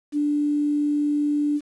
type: tone with quantisation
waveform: sine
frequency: 293.7 Hz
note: D4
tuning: in tune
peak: -19 dBFS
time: 0.12-1.61 s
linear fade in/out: 50 ms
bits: 8
effects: resampled to 24000 Hz